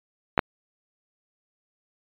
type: clicks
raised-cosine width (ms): 0.5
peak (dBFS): -4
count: 2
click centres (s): 0.378 / 0.392
effects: resampled to 8000 Hz